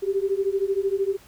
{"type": "beating tone pair", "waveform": "sine", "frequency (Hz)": [385.2, 398.2], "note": ["G4", "G4"], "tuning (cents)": [-30, 27], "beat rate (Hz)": 13, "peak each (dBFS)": -24, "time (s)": [0.02, 1.17], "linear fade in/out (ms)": 20, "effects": ["pink hiss -52 dBFS RMS until 1.27 s"]}